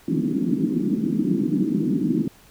white band-pass noise, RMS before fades -22 dBFS, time 0.08-2.28 s, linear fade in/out 2 ms, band 160 to 320 Hz, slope 48 dB/octave, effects pink hiss -52 dBFS RMS until 2.5 s

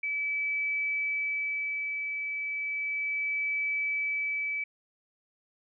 sine tone with tremolo, 2300 Hz, D7, 37 cents flat, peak -27 dBFS, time 0.03-4.64 s, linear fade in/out 5 ms, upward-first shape sine, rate 0.34 Hz, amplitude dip 35%, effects none

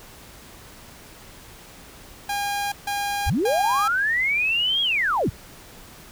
sawtooth tone bursts, 810 Hz, G#5, 43 cents flat, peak -20 dBFS, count 3, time 2.29-3.88 s, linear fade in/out 5 ms, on 430 ms, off 150 ms
sine linear two-way sweep, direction up then down, 32.66 to 3322 to 32.66 Hz, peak -19 dBFS, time 3.26-5.3 s, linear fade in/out 10 ms, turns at 4.82 s
effects pink hiss -45 dBFS RMS until 6.11 s

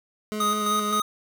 25% pulse tone with vibrato, 210.9 Hz, G#3, 27 cents sharp, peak -24 dBFS, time 0.32-1 s, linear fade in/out 0 ms, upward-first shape square, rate 5.1 Hz, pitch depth 15 cents each way
square tone with tremolo, 1248 Hz, D#6, 5 cents sharp, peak -22 dBFS, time 0.4-1.02 s, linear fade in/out 5 ms, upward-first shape square, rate 3.8 Hz, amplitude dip 45%
effects none

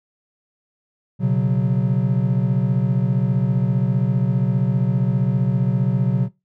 triangle chord, B suspended second, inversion none, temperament equal, 123.47 / 138.59 / 185 Hz, B2 / C#3 / F#3, 0 / 0 / 0 cents, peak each -18 dBFS, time 1.19-6.29 s, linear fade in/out 50 ms, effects noise-tail reverb RT60 0.2 s tail -19 dB re dry + tanh soft clip ceiling -5 dBFS

